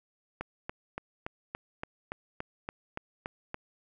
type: click train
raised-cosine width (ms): 0.5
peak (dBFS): -20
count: 12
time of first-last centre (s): 0.41-3.544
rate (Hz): 3.51
effects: none